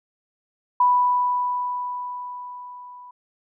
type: tone with level ramp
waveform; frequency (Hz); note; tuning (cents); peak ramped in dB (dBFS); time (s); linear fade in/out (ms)
sine; 987.8; B5; 0; -13 to -40; 0.8-3.11; 5
effects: none